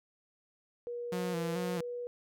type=tone with pitch glide; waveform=sine; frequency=479.5 to 485.4 Hz; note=A#4 to B4; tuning=+49 to -30 cents; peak=-36 dBFS; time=0.87-2.07 s; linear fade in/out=0 ms; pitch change=+21 cents; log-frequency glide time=1.16-1.58 s
type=tone with vibrato; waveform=sawtooth; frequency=174.61 Hz; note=F3; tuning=in tune; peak=-30 dBFS; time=1.12-1.81 s; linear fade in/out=5 ms; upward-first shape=square; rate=2.3 Hz; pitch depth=50 cents each way
effects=none